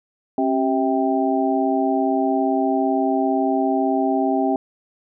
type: tone cluster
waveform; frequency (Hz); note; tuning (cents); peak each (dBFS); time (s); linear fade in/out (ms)
sine; 269.3 / 387 / 651 / 786; C#4 / G4 / E5 / G5; -50 / -22 / -22 / +4; -20 / -24 / -24 / -23; 0.38-4.56; 2
effects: none